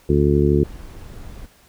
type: harmonic tone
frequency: 72.3 Hz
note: D2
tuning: 27 cents flat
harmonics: 1 / 2 / 3 / 4 / 5 / 6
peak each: -20 / -19 / -22 / -23 / -18 / -23 dBFS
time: 0.09-0.64 s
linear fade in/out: 5 ms
type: noise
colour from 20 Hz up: brown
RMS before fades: -36 dBFS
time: 0.63-1.47 s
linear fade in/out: 20 ms
effects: pink hiss -53 dBFS RMS until 1.68 s